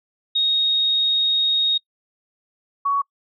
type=tone pair in turn; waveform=sine; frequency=3739 / 1121.3 Hz; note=A#7 / C#6; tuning=+4 / +20 cents; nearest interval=octave + major sixth; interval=2084 cents; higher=first; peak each=-16 / -17 dBFS; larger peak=first; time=0.35-1.78 / 2.85-3.02 s; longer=first; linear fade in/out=10 ms; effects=noise-tail reverb RT60 0.1 s tail -26 dB re dry